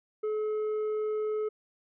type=tone with tanh clipping; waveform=sine; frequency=428.4 Hz; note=A4; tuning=46 cents flat; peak=-29 dBFS; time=0.23-1.49 s; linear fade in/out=10 ms; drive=5 dB; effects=none